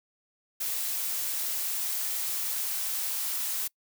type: noise with high-pass filter sweep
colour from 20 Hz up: blue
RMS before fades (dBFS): -31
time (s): 0.6-3.68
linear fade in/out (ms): 10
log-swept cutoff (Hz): 400 to 810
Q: 1.3
effects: noise-tail reverb RT60 0.1 s tail -25 dB re dry